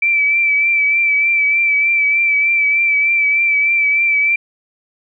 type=tone with vibrato; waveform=sine; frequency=2322 Hz; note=D7; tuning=20 cents flat; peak=-11 dBFS; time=0.02-4.36 s; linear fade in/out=5 ms; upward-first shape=triangle; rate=3.3 Hz; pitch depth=38 cents each way; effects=none